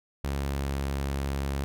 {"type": "tone with pitch glide", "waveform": "sawtooth", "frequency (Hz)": [69.4, 69], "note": ["C#2", "C#2"], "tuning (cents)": [3, -7], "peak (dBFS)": -24, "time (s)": [0.24, 1.64], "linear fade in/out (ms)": 0, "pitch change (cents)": -10, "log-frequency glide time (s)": [0.4, 0.7], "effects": []}